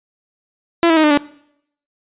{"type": "tone with pitch steps", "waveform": "sawtooth", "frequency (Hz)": [338, 325.2, 312.8, 300.9, 289.5], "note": ["E4", "E4", "D#4", "D4", "D4"], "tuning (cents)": [43, -23, 9, 42, -25], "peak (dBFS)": -6, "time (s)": [0.83, 1.175], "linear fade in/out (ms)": 0, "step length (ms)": 69, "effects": ["noise-tail reverb RT60 0.7 s tail -21 dB re dry", "resampled to 8000 Hz"]}